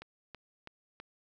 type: click train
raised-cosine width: 0.3 ms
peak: -29 dBFS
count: 4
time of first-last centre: 0.02-1 s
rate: 3.06 Hz
effects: none